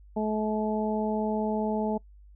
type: harmonic tone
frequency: 215.1 Hz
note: A3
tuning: 39 cents flat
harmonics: 1 / 2 / 3 / 4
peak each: -28 / -31 / -33 / -34 dBFS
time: 0.16-1.98 s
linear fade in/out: 10 ms
effects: noise-tail reverb RT60 0.1 s tail -24 dB re dry + added 50 Hz sine -49 dBFS peak until 2.35 s

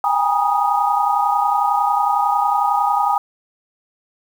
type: tone cluster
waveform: sine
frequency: 796 / 827 / 955 / 1242 Hz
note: G5 / G#5 / A#5 / D#6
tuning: +26 / -8 / +42 / -3 cents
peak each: -20 dBFS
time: 0.04-3.18 s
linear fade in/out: 2 ms
effects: 7-bit

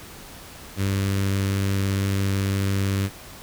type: tone with notch filter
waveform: sawtooth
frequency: 98 Hz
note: G2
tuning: in tune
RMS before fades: -23 dBFS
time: 0.76-3.1 s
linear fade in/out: 50 ms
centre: 770 Hz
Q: 0.87
effects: pink hiss -42 dBFS RMS until 3.42 s

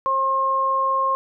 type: tone pair together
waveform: sine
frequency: 535 / 1070 Hz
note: C5 / C6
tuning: +38 / +38 cents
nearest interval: octave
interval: 1200 cents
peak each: -27 / -18 dBFS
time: 0.06-1.15 s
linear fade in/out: 0 ms
effects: none

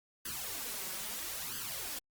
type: noise with flanger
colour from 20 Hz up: white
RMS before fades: -40 dBFS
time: 0.25-1.99 s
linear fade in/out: 5 ms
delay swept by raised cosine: 0.63 to 5.43 ms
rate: 0.76 Hz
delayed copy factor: +0.75
effects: Opus 48 kbps

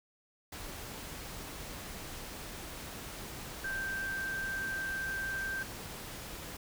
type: tone in noise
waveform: sine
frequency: 1568 Hz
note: G6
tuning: in tune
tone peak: -34 dBFS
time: 3.64-5.63 s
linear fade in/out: 5 ms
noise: pink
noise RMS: -44 dBFS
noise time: 0.52-6.57 s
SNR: +7 dB
effects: none

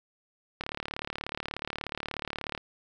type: click train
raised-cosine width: 0.3 ms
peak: -17 dBFS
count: 73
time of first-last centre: 0.61-2.577 s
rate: 36.6 Hz
effects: none

